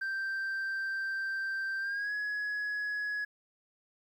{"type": "tone with pitch glide", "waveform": "sine", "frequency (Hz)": [1568, 1680.5], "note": ["G6", "G#6"], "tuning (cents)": [0, 20], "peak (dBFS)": -29, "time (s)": [0.01, 3.25], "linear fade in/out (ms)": 10, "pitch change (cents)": 120, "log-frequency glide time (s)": [1.79, 2.13], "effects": ["tanh soft clip ceiling -31 dBFS", "11-bit"]}